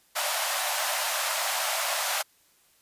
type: high-pass noise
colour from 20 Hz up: pink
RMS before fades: -28 dBFS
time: 0.15-2.23 s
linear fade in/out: 20 ms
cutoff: 570 Hz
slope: 96 dB/octave
effects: white hiss -63 dBFS RMS until 2.81 s + resampled to 32000 Hz